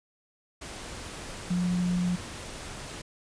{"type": "tone in noise", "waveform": "sine", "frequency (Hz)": 178.3, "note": "F3", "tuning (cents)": 36, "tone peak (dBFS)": -24, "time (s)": [1.5, 2.16], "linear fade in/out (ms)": 10, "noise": "pink", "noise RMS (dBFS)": -40, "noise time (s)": [0.61, 3.02], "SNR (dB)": 13, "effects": ["resampled to 22050 Hz"]}